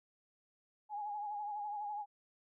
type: tone with vibrato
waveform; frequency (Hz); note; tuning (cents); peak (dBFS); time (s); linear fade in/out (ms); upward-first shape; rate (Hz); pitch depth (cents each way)
sine; 830.6; G#5; 0; -38; 0.89-2.06; 50; sine; 12; 45
effects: none